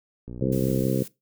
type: click train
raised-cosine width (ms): 3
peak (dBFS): -25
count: 36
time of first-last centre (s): 0.28-0.854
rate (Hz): 61
type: harmonic tone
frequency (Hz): 65.41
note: C2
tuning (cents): 0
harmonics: 2 / 3 / 4 / 5 / 6 / 7 / 8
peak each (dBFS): -26 / -28 / -29 / -30 / -31 / -31 / -32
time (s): 0.41-1.03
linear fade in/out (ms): 5
type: noise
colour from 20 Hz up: blue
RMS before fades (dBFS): -41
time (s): 0.52-1.08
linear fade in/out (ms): 5
effects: noise-tail reverb RT60 0.2 s tail -19 dB re dry